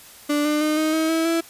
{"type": "tone with pitch steps", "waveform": "35% pulse", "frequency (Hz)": [293.7, 299.7, 305.8, 312.1, 318.4, 324.9, 331.6], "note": ["D4", "D4", "D#4", "D#4", "D#4", "E4", "E4"], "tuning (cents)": [0, 35, -30, 5, 40, -25, 10], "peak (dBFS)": -17, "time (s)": [0.29, 1.41], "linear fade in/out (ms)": 10, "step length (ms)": 160, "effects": ["white hiss -45 dBFS RMS until 1.49 s", "resampled to 32000 Hz"]}